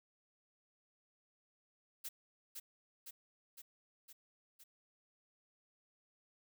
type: noise with echo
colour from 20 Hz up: blue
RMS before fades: -44 dBFS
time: 2.04-2.09 s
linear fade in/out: 10 ms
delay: 510 ms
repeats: 5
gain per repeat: -3 dB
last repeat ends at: 4.64 s
effects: none